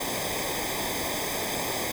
pink noise with comb filter, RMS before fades -30 dBFS, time 0-1.92 s, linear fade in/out 10 ms, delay 0.71 ms, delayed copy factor -0.8, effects none

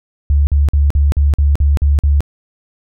sine tone bursts, 71.7 Hz, D2, 41 cents flat, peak -8 dBFS, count 9, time 0.3-2.206 s, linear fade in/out 0 ms, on 170 ms, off 47 ms, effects none

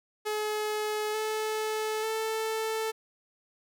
sawtooth tone with pitch steps, 425.6 / 433.5 / 441.6 Hz, G#4 / A4 / A4, +42 / -26 / +6 cents, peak -25 dBFS, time 0.25-2.92 s, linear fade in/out 20 ms, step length 890 ms, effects none

